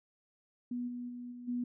sine tone with level steps, 244.2 Hz, B3, 19 cents flat, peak -34 / -38 / -41 / -44 / -32 dBFS, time 0.71-1.64 s, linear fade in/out 5 ms, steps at 0.87 / 1.08 / 1.31 / 1.47 s, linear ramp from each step 20 ms, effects none

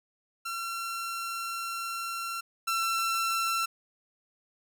sawtooth tone pair in turn, 1361 / 1346.9 Hz, F6 / E6, -45 / +37 cents, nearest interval unison, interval 18 cents, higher first, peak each -29 / -23 dBFS, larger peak second, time 0.45-2.41 / 2.67-3.66 s, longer first, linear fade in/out 10 ms, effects none

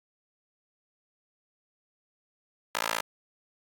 15% pulse tone with high-pass filter, 55.7 Hz, A1, 22 cents sharp, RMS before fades -31 dBFS, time 2.75-3.01 s, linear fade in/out 0 ms, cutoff 1000 Hz, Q 0.96, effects AAC 64 kbps

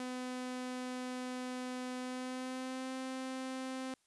sawtooth tone with pitch glide, 252.5 to 260.8 Hz, B3 to C4, +39 to -5 cents, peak -35 dBFS, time 0-3.94 s, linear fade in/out 2 ms, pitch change +56 cents, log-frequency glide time 1.98-2.93 s, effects white hiss -75 dBFS RMS until 4.06 s + resampled to 24000 Hz

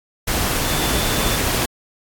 sine tone in noise, 3517 Hz, A7, 1 cent flat, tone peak -30 dBFS, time 0.64-1.37 s, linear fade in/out 10 ms, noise pink, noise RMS -20 dBFS, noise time 0.27-1.66 s, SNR -13 dB, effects AAC 64 kbps

